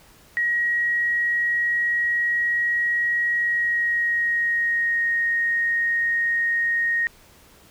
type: tone with pitch glide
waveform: sine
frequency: 1900 to 1864.1 Hz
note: A#6 to A#6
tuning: +33 to -1 cents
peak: -19 dBFS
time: 0.37-7.07 s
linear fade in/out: 0 ms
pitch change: -34 cents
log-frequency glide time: 3.34-5.07 s
effects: pink hiss -52 dBFS RMS until 7.7 s